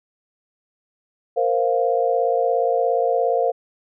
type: chord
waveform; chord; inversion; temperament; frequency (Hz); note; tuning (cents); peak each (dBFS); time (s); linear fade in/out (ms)
sine; Bb suspended second; none; equal; 466.2 / 523.3 / 698.5; Bb4 / C5 / F5; 0 / 0 / 0; -21; 1.36-3.52; 20
effects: none